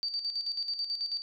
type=tone with tremolo; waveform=sine; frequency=4624 Hz; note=D8; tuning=28 cents flat; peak=-29 dBFS; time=0.03-1.22 s; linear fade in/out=0 ms; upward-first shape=square; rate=9.2 Hz; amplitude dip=60%; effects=none